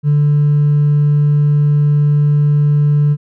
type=tone with hard clipping; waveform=triangle; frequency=146.83 Hz; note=D3; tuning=in tune; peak=-8 dBFS; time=0.03-3.17 s; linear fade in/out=50 ms; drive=2 dB; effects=none